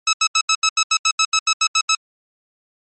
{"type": "tone bursts", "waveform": "10% pulse", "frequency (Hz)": 1297, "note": "E6", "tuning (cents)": -28, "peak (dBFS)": -5, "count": 14, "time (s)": [0.07, 1.951], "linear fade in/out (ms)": 5, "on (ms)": 61, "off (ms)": 79, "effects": ["MP3 32 kbps"]}